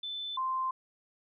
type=tone pair in turn; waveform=sine; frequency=3520 / 1043.5 Hz; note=A7 / C6; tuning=0 / -5 cents; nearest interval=octave + major sixth; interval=2105 cents; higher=first; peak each=-35 / -29 dBFS; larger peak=second; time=0.03-0.37 / 0.37-0.71 s; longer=neither; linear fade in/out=5 ms; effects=none